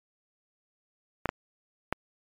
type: clicks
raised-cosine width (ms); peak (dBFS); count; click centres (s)
0.5; -11; 3; 1.257 / 1.291 / 1.926
effects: MP3 96 kbps